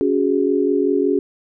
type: chord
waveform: sine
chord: C# suspended fourth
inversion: none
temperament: equal with one note detuned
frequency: 280.9 / 370 / 415.3 Hz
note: C#4 / F#4 / G#4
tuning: +23 / 0 / 0 cents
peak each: -19 dBFS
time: 0.01-1.19 s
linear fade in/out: 0 ms
effects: none